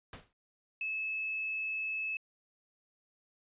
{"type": "noise with exponential decay", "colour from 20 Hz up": "pink", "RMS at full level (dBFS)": -42, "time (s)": [0.13, 0.33], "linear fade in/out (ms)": 2, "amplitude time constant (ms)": 42}
{"type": "tone", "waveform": "sine", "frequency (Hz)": 2600, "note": "E7", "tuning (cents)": -24, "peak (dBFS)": -33, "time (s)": [0.81, 2.17], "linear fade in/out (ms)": 2}
{"effects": ["resampled to 8000 Hz"]}